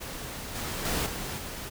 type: noise with level steps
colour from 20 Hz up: pink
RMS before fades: -38 / -34 / -29 / -35 / -38 dBFS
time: 0-1.7 s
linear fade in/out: 20 ms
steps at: 0.55 / 0.85 / 1.06 / 1.38 s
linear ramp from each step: 2 ms
effects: none